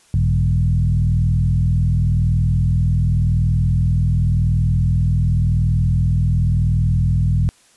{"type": "tone with frequency modulation", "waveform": "sine", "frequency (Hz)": 103.2, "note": "G#2", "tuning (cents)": -10, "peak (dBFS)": -13, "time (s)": [0.14, 7.49], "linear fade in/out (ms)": 0, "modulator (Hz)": 40.9, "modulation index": 1.3, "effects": ["white hiss -53 dBFS RMS until 7.76 s", "resampled to 24000 Hz"]}